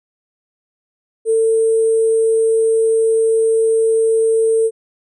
sine tone with sample-and-hold, 448.1 Hz, A4, 32 cents sharp, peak -11 dBFS, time 1.25-4.71 s, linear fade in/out 50 ms, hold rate 8820 Hz, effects resampled to 24000 Hz

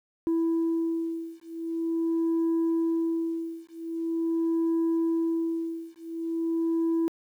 sine beating tone pair, 330 / 330.44 Hz, E4 / E4, +2 / +4 cents, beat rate 0.44 Hz, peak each -26 dBFS, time 0.27-7.08 s, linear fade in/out 0 ms, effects tanh soft clip ceiling -21 dBFS + 10-bit

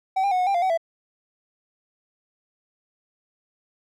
triangle tone with pitch steps, 762 / 799 / 734 / 729 / 792 / 697 / 754 / 664 Hz, G5 / G5 / F#5 / F#5 / G5 / F5 / F#5 / E5, -49 / +33 / -14 / -26 / +18 / -4 / +32 / +12 cents, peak -17 dBFS, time 0.16-0.776 s, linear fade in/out 10 ms, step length 77 ms, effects none

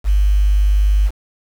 sine tone with quantisation, 50.1 Hz, G1, 38 cents sharp, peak -10 dBFS, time 0.04-1.11 s, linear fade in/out 50 ms, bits 6, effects none

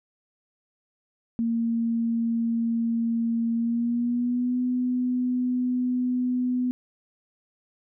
sine tone with pitch glide, 230.6 to 250 Hz, A#3 to B3, -19 to +21 cents, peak -22 dBFS, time 1.39-6.71 s, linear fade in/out 0 ms, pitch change +140 cents, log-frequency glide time 3.54-4.6 s, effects none

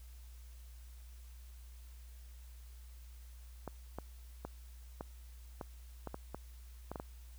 clicks, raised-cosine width 1 ms, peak -27 dBFS, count 11, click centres 3.677 / 3.986 / 4.45 / 5.009 / 5.612 / 6.073 / 6.144 / 6.346 / 6.916 / 6.958 / 6.999 s, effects added 60 Hz sine -50 dBFS peak until 7.38 s + white hiss -65 dBFS RMS until 7.38 s

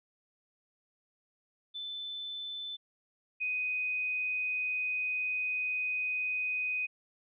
sine tone pair in turn, 3520 / 2499 Hz, A7 / D#7, 0 / +7 cents, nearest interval tritone, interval 593 cents, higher first, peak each -37 / -30 dBFS, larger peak second, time 1.74-2.77 / 3.4-6.87 s, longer second, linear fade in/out 20 ms, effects none

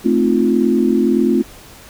sine chord, F dominant seventh, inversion first, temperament equal, 220 / 261.6 / 311.1 / 349.2 Hz, A3 / C4 / Eb4 / F4, 0 / 0 / 0 / 0 cents, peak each -16 / -16 / -22 / -16 dBFS, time 0.04-1.43 s, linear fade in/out 20 ms, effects pink hiss -40 dBFS RMS until 1.89 s

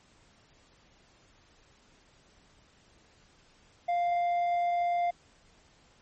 square tone with low-pass filter, 698.5 Hz, F5, in tune, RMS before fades -28 dBFS, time 3.88-5.11 s, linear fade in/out 10 ms, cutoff 1400 Hz, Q 0.85, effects pink hiss -62 dBFS RMS until 6.01 s + MP3 32 kbps

